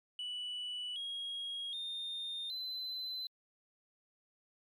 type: tone with pitch steps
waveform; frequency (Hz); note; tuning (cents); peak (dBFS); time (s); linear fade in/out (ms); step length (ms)
sine; 2960 / 3284 / 3644 / 4043; F#7 / G#7 / A#7 / B7; 0 / -20 / -40 / +40; -36; 0.19-3.27; 2; 770
effects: tanh soft clip ceiling -36 dBFS + MP3 96 kbps